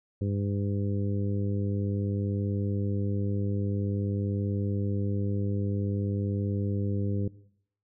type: harmonic tone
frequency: 100.5 Hz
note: G2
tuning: 44 cents sharp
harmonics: 1 / 2 / 3 / 4 / 5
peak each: -27 / -33 / -37 / -39 / -41 dBFS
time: 0.21-7.28 s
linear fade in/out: 5 ms
effects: noise-tail reverb RT60 0.7 s tail -20 dB re dry